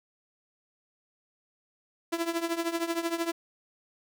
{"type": "tone with tremolo", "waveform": "sawtooth", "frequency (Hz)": 335.2, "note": "E4", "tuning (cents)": 29, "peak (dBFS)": -21, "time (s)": [2.12, 3.32], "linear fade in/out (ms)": 10, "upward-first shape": "triangle", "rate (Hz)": 13, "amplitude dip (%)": 85, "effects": []}